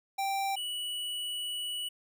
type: tone pair in turn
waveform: square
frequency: 784 / 2945 Hz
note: G5 / F#7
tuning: 0 / -9 cents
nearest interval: octave + major seventh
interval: 2291 cents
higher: second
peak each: -30 / -34 dBFS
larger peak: first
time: 0.18-0.56 / 0.56-1.89 s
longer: second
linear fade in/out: 10 ms
effects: none